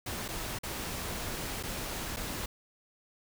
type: noise with dropouts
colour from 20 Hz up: pink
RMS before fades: -37 dBFS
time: 0.06-2.46 s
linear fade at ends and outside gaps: 5 ms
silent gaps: 0.281-0.286 / 0.588-0.633 / 1.629-1.634 / 2.163-2.168 s
effects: none